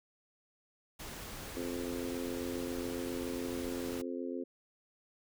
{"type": "noise", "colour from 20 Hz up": "pink", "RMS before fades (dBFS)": -45, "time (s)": [0.99, 4.02], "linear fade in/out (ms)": 10}
{"type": "harmonic tone", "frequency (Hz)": 87.31, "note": "F2", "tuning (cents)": 0, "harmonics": [3, 4, 5, 6], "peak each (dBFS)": [-39, -41, -43, -45], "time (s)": [1.56, 4.44], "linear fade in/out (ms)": 10}
{"effects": []}